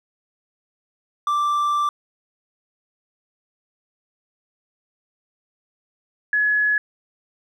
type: tone pair in turn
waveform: triangle / sine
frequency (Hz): 1174.7 / 1694.1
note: D6 / G#6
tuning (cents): 0 / +34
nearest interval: tritone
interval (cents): 634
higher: second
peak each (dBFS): -16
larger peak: neither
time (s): 1.27-1.89 / 6.33-6.78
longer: first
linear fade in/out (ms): 2
effects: none